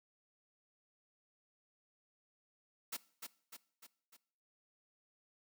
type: noise with echo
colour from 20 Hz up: white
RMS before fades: -41 dBFS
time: 2.92-2.97 s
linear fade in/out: 10 ms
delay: 300 ms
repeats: 4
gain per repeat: -5 dB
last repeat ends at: 4.17 s
effects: noise-tail reverb RT60 0.6 s tail -20 dB re dry + high-pass 200 Hz 12 dB/octave